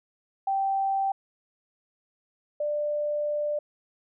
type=tone pair in turn; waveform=sine; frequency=780 / 592.7 Hz; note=G5 / D5; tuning=-9 / +16 cents; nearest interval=perfect fourth; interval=475 cents; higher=first; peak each=-23 / -25 dBFS; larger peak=first; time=0.47-1.12 / 2.6-3.59 s; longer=second; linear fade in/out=5 ms; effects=none